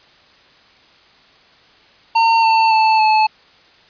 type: tone with pitch steps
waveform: square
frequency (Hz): 910 / 895.4 / 881 / 866.9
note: A#5 / A5 / A5 / A5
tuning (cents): -42 / +30 / +2 / -26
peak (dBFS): -11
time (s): 2.15-3.27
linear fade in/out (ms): 10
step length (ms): 280
effects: white hiss -49 dBFS RMS until 3.89 s + resampled to 11025 Hz